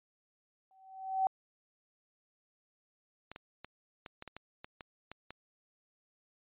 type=tone with exponential growth; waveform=sine; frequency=764 Hz; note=G5; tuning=45 cents flat; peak=-24 dBFS; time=0.71-1.27 s; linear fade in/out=1 ms; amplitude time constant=120 ms
type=clicks; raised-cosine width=0.3 ms; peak=-29 dBFS; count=11; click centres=3.316 / 3.361 / 3.646 / 4.062 / 4.224 / 4.277 / 4.366 / 4.645 / 4.808 / 5.116 / 5.306 s
effects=resampled to 8000 Hz